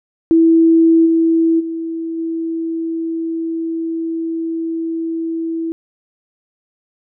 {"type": "tone with level steps", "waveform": "sine", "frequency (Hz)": 328.2, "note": "E4", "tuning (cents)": -8, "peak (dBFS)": [-7, -10, -20, -18], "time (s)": [0.31, 5.72], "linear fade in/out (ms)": 0, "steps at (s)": [1.05, 1.59, 2.17], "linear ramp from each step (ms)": 20, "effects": []}